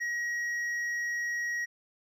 sine tone with hard clipping, 1900 Hz, A#6, 33 cents sharp, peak -31 dBFS, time 0-1.66 s, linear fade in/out 20 ms, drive 4 dB, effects none

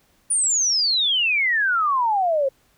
sine exponential sweep, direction down, 9590 to 523.3 Hz, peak -17 dBFS, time 0.3-2.49 s, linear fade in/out 10 ms, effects pink hiss -61 dBFS RMS until 2.77 s

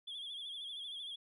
sine tone with vibrato, 3361 Hz, G#7, 20 cents sharp, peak -40 dBFS, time 0.07-1.16 s, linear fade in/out 10 ms, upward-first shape sine, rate 13 Hz, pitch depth 75 cents each way, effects tanh soft clip ceiling -40 dBFS

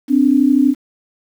sine tone pair together, 258.1 / 290.6 Hz, C4 / D4, -23 / -18 cents, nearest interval major second, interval 205 cents, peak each -12 / -12 dBFS, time 0.08-0.75 s, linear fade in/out 50 ms, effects 7-bit

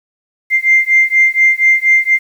sine beating tone pair, 2093 / 2097.2 Hz, C7 / C7, 0 / +3 cents, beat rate 4.2 Hz, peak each -10 dBFS, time 0.5-2.19 s, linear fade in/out 50 ms, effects tanh soft clip ceiling 0 dBFS + 7-bit

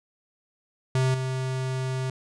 square tone with level steps, 130.4 Hz, C3, 5 cents flat, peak -21 / -27 dBFS, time 0.95-2.1 s, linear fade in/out 2 ms, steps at 1.14 s, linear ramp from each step 5 ms, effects resampled to 22050 Hz

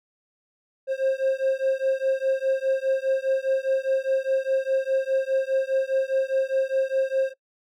triangle beating tone pair, 530 / 534.9 Hz, C5 / C5, +22 / +38 cents, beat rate 4.9 Hz, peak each -22 dBFS, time 0.87-7.34 s, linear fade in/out 50 ms, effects noise-tail reverb RT60 0.1 s tail -22 dB re dry

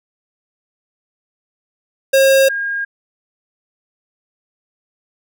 square / sine tone pair in turn, 539 / 1621.3 Hz, C#5 / G#6, -49 / -42 cents, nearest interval octave + perfect fifth, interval 1907 cents, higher second, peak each -9 / -18 dBFS, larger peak first, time 2.13-2.49 / 2.49-2.85 s, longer neither, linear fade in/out 10 ms, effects none

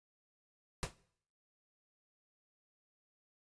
pink noise with exponential decay, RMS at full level -34 dBFS, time 0.83-0.95 s, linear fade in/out 0 ms, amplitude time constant 24 ms, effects noise-tail reverb RT60 0.6 s tail -19 dB re dry + resampled to 22050 Hz

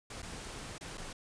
pink noise with dropouts, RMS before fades -44 dBFS, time 0.1-1.13 s, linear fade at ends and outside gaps 5 ms, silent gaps 0.221-0.227 / 0.782-0.809 / 0.974-0.978 s, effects resampled to 22050 Hz

